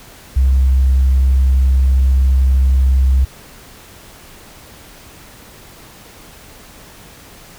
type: tone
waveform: sine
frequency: 65.9 Hz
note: C2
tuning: 13 cents sharp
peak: -7 dBFS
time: 0.36-3.25 s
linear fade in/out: 10 ms
effects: tanh soft clip ceiling -6 dBFS + pink hiss -40 dBFS RMS until 7.58 s